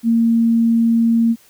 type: tone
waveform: sine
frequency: 230 Hz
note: A#3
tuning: 23 cents flat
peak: -11 dBFS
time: 0.03-1.36 s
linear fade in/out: 50 ms
effects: white hiss -51 dBFS RMS until 1.49 s